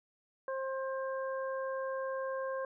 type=harmonic tone; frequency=531 Hz; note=C5; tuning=25 cents sharp; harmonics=1 / 2 / 3; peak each=-35 / -41 / -45 dBFS; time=0.48-2.65 s; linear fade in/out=2 ms; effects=none